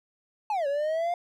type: linear two-way sweep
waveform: triangle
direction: down then up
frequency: 880 to 551 to 708 Hz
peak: -23 dBFS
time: 0.5-1.14 s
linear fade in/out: 2 ms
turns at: 0.67 s
effects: none